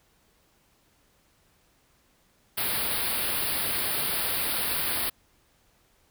white band-stop noise, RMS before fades -28 dBFS, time 2.57-5.1 s, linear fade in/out 10 ms, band 4900 to 9100 Hz, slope 96 dB/octave, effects pink hiss -65 dBFS RMS until 6.1 s

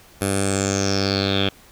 10% pulse tone with low-pass filter sweep, 98 Hz, G2, in tune, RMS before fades -21 dBFS, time 0.21-1.49 s, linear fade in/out 5 ms, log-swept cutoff 11000 to 3200 Hz, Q 7.8, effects pink hiss -49 dBFS RMS until 1.71 s

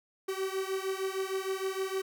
45% pulse beating tone pair, 380 / 386.5 Hz, F#4 / G4, +46 / -24 cents, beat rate 6.5 Hz, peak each -34 / -35 dBFS, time 0.28-2.02 s, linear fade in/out 10 ms, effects none

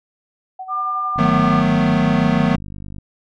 sine tone with tremolo, 751 Hz, F#5, 26 cents sharp, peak -26 dBFS, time 0.59-1.6 s, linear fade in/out 5 ms, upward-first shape sine, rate 11 Hz, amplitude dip 65%
sine tone, 1200 Hz, D6, 37 cents sharp, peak -19 dBFS, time 0.68-1.64 s, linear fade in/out 50 ms
click train, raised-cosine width 5 ms, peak -22 dBFS, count 92, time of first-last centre 1.16-2.984 s, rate 49.9 Hz
square chord, B dominant seventh, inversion first, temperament equal with one note detuned, 155.56 / 183.3 / 220 / 246.9 Hz, D#3 / F#3 / A3 / B3, 0 / -16 / 0 / 0 cents, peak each -20 dBFS, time 1.18-2.56 s, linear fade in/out 10 ms
effects low-pass 3000 Hz 12 dB/octave

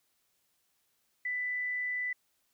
sine tone, 1989 Hz, B6, 12 cents sharp, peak -31 dBFS, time 1.25-2.13 s, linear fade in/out 5 ms, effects white hiss -75 dBFS RMS until 2.53 s

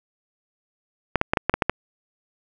clicks, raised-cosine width 0.5 ms, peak -3 dBFS, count 8, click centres 1.157 / 1.214 / 1.335 / 1.372 / 1.496 / 1.54 / 1.622 / 1.696 s, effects none

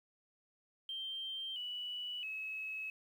sine tone with pitch steps, 3148 / 2953 / 2576 Hz, G7 / F#7 / E7, +7 / -4 / -41 cents, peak -39 dBFS, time 0.89-2.9 s, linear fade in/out 2 ms, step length 670 ms, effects 11-bit

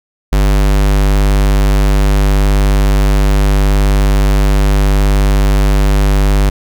square tone, 49.61 Hz, G1, 21 cents sharp, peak -8 dBFS, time 0.32-6.5 s, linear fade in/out 10 ms, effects none

